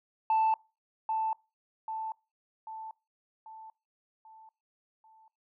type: tone with echo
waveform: sine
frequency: 882 Hz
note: A5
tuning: 4 cents sharp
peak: -21 dBFS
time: 0.3-0.54 s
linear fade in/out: 2 ms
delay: 790 ms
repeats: 6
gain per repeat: -6 dB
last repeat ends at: 5.28 s
effects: noise-tail reverb RT60 0.3 s tail -25 dB re dry + tanh soft clip ceiling -21 dBFS